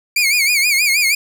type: tone with vibrato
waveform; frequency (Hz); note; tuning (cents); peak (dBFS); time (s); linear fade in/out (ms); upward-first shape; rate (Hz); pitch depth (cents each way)
sawtooth; 2300; D7; -37; -9; 0.16-1.15; 5; sine; 6.3; 130
effects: none